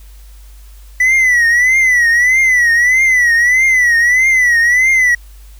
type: tone with vibrato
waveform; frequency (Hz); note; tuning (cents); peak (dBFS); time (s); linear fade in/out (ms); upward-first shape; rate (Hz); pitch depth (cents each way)
triangle; 1975.5; B6; 0; -6; 1-5.15; 5; triangle; 1.6; 130
effects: added 50 Hz sine -34 dBFS peak until 5.59 s + white hiss -48 dBFS RMS until 5.59 s